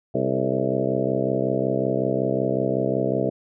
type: harmonic tone with a mistuned harmonic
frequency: 65.41 Hz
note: C2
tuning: in tune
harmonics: 2 / 3 / 4 / 5 / 6 / 7 / 8 / 9 / 10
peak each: -29 / -29 / -29 / -29 / -29 / -29 / -29 / -29 / -29 dBFS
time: 0.14-3.3 s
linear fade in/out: 10 ms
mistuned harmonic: 6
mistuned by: +48 cents
effects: none